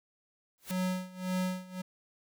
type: noise with exponential growth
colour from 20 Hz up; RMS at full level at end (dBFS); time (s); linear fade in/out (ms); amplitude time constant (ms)
white; -37; 0.58-0.71; 0; 27
type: tone with tremolo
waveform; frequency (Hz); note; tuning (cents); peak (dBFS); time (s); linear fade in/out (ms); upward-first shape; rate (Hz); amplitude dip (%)
square; 184.3; F#3; -7; -29; 0.7-1.82; 10; sine; 1.8; 90
effects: none